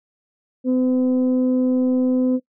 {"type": "tone pair together", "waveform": "sine", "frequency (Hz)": [254.8, 509], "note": ["C4", "C5"], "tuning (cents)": [-46, -48], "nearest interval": "octave", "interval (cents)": 1198, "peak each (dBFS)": [-15, -23], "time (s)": [0.64, 2.4], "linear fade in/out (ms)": 50, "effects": ["noise-tail reverb RT60 0.1 s tail -21 dB re dry", "tanh soft clip ceiling -10 dBFS"]}